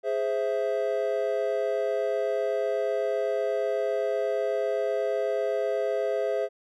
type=chord; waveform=triangle; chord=Ab augmented; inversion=none; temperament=equal; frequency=415.3 / 523.3 / 659.3 Hz; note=Ab4 / C5 / E5; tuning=0 / 0 / 0 cents; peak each=-27 dBFS; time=0.03-6.49 s; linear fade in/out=50 ms; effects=none